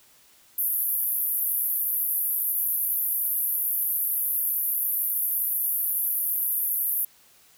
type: band-pass noise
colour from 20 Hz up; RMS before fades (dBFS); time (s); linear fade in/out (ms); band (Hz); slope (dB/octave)
pink; -26; 0.58-7.05; 5; 11000 to 15000; 96
effects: white hiss -57 dBFS RMS until 7.57 s